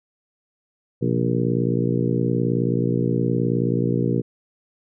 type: harmonic tone with a mistuned harmonic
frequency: 59 Hz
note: A#1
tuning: 22 cents sharp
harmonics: 2 / 3 / 4 / 5 / 6 / 7 / 8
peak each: -23 / -25 / -26 / -27 / -28 / -28 / -29 dBFS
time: 1.01-4.22 s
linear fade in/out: 20 ms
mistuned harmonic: 2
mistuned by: +130 cents
effects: none